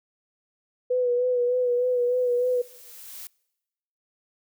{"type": "tone with vibrato", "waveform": "sine", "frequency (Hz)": 493.9, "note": "B4", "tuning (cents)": 0, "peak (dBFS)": -20, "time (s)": [0.9, 2.62], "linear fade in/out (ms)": 10, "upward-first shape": "sine", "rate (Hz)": 3.3, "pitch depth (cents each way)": 34}
{"type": "noise with exponential growth", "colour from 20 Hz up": "blue", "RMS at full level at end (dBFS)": -38, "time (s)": [1.33, 3.27], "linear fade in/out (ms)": 2, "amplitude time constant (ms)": 420}
{"effects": ["noise-tail reverb RT60 1.0 s tail -26 dB re dry"]}